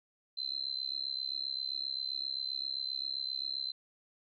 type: tone with amplitude modulation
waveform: sine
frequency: 4085 Hz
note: C8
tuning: 42 cents flat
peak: -30 dBFS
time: 0.37-3.72 s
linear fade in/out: 10 ms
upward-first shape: sine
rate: 67.6 Hz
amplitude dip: 100%
effects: none